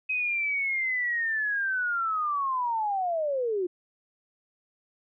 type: linear sweep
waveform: sine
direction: down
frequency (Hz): 2537 to 345.3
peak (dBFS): -25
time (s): 0.09-3.67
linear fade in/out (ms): 10
effects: none